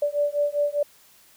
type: beating tone pair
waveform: sine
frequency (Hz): 580 / 585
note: D5 / D5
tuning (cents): -22 / -7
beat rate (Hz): 5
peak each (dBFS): -24 / -24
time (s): 0.02-0.83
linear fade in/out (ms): 5
effects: white hiss -55 dBFS RMS until 1.36 s